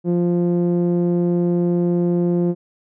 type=tone with low-pass filter; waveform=sawtooth; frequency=174.5 Hz; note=F3; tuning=1 cent flat; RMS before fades=-18 dBFS; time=0.04-2.55 s; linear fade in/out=50 ms; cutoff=390 Hz; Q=1.7; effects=none